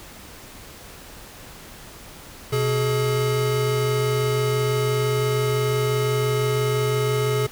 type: tone pair together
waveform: square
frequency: 126.2 / 424.5 Hz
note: B2 / G#4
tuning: +38 / +38 cents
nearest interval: octave + major sixth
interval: 2100 cents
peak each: -23 dBFS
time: 2.52-7.47 s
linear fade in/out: 10 ms
effects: pink hiss -42 dBFS RMS until 7.51 s